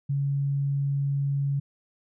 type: tone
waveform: sine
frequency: 140 Hz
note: C#3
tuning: 18 cents sharp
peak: -23 dBFS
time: 0.09-1.6 s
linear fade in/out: 10 ms
effects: none